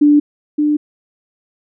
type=tone pair in turn; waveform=sine; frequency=293.8 / 298.2 Hz; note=D4 / D4; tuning=+1 / +27 cents; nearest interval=unison; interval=26 cents; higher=second; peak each=-6 / -11 dBFS; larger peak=first; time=0.01-0.2 / 0.58-0.77 s; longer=neither; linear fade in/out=10 ms; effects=none